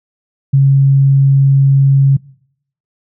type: tone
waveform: sine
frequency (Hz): 137.1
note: C#3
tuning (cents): -19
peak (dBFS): -5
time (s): 0.53-2.17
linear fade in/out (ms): 10
effects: noise-tail reverb RT60 0.7 s tail -23 dB re dry